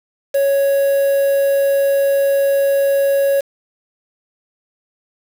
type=tone with quantisation; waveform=triangle; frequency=554.4 Hz; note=C#5; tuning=in tune; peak=-10 dBFS; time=0.34-3.41 s; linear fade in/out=10 ms; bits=5; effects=none